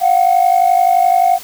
sine tone pair together, 702.4 / 754 Hz, F5 / F#5, +10 / +32 cents, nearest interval minor second, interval 122 cents, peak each -10 dBFS, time 0-1.39 s, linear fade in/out 50 ms, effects tanh soft clip ceiling -4 dBFS + white hiss -34 dBFS RMS until 1.43 s

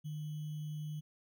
sine tone with sample-and-hold, 151.8 Hz, D#3, 42 cents flat, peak -38 dBFS, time 0.04-1.01 s, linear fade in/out 20 ms, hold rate 3150 Hz, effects none

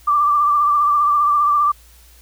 sine tone with vibrato, 1174.7 Hz, D6, in tune, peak -12 dBFS, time 0.07-1.72 s, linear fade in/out 10 ms, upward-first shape triangle, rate 15 Hz, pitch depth 45 cents each way, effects added 59 Hz sine -46 dBFS peak until 2.21 s + white hiss -50 dBFS RMS until 2.21 s

